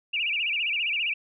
sine tone with vibrato, 2577 Hz, E7, 40 cents flat, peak -24 dBFS, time 0.13-1.14 s, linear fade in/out 10 ms, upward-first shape sine, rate 15 Hz, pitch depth 200 cents each way, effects none

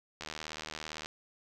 click train, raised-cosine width 0.2 ms, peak -22 dBFS, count 67, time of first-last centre 0.21-1.059 s, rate 77.7 Hz, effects none

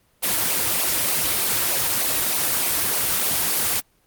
white noise with flanger, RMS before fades -21 dBFS, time 0.22-3.81 s, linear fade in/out 20 ms, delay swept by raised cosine 0.55 to 5.05 ms, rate 3.3 Hz, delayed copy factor -0.75, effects pink hiss -62 dBFS RMS until 4.06 s + Opus 24 kbps

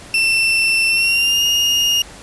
35% pulse tone with pitch glide, 2684 to 2844 Hz, E7 to F7, +31 to +31 cents, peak -11 dBFS, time 0.14-2.02 s, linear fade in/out 2 ms, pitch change +100 cents, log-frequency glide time 0.88-1.44 s, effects pink hiss -38 dBFS RMS until 2.22 s + resampled to 24000 Hz

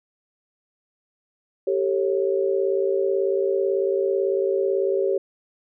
sine tone cluster, 390.3 / 448.4 / 548 Hz, G4 / A4 / C#5, -8 / +33 / -20 cents, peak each -21 / -27 / -25 dBFS, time 1.67-5.18 s, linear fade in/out 5 ms, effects none

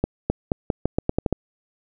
accelerating click train, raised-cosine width 2 ms, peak -6 dBFS, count 10, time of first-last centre 0.04-1.327 s, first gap 260 ms, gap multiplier 0.84, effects none

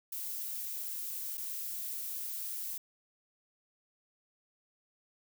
violet noise with dropouts, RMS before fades -39 dBFS, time 0.12-2.78 s, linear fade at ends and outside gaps 5 ms, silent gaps 1.373-1.377 s, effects none

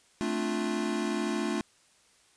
square chord, D minor seventh, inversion second, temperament equal, 220 / 261.6 / 293.7 / 349.2 Hz, A3 / C4 / D4 / F4, 0 / 0 / 0 / 0 cents, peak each -33 / -39 / -35 / -34 dBFS, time 0.21-1.61 s, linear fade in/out 0 ms, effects white hiss -63 dBFS RMS until 2.36 s + resampled to 22050 Hz

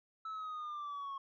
sine linear sweep, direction down, 1314 to 1088 Hz, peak -37 dBFS, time 0.25-1.18 s, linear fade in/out 5 ms, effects tanh soft clip ceiling -39 dBFS

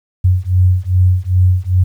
sine beating tone pair, 90.4 / 92.9 Hz, F#2 / F#2, -40 / +7 cents, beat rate 2.5 Hz, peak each -12 dBFS, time 0.24-1.84 s, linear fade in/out 10 ms, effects 8-bit

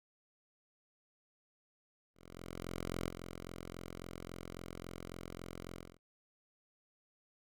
5% pulse tone with ADSR envelope, 43.65 Hz, F1, in tune, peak -25 dBFS, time 2.14-5.99 s, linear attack 940 ms, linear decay 3 ms, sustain -9 dB, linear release 250 ms, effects none

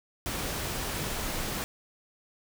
pink noise, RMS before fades -33 dBFS, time 0.26-1.64 s, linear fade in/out 0 ms, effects none

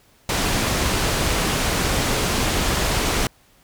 pink low-pass noise, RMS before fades -21 dBFS, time 0.29-3.27 s, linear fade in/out 2 ms, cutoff 9600 Hz, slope 12 dB/octave, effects pink hiss -56 dBFS RMS until 3.63 s

